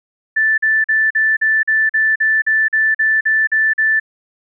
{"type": "tone bursts", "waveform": "sine", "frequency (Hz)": 1760, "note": "A6", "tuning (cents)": 0, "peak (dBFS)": -11, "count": 14, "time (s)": [0.36, 3.999], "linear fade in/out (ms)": 10, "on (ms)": 220, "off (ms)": 43, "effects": []}